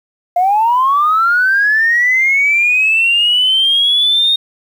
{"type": "linear sweep", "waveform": "sine", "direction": "up", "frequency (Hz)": [693, 3710], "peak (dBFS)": -8, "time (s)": [0.36, 4.36], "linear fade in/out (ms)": 5, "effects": ["tanh soft clip ceiling -4 dBFS", "7-bit"]}